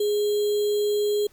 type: tone with sample-and-hold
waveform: sine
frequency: 415.7 Hz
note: G#4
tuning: 2 cents sharp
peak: -20 dBFS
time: 0-1.27 s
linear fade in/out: 5 ms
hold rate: 3675 Hz
effects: pink hiss -58 dBFS RMS until 1.32 s